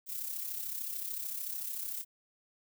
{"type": "noise with amplitude modulation", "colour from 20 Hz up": "violet", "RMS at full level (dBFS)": -36, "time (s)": [0.06, 2.05], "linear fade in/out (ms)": 50, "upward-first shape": "sine", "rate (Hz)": 33.5, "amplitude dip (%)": 55, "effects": []}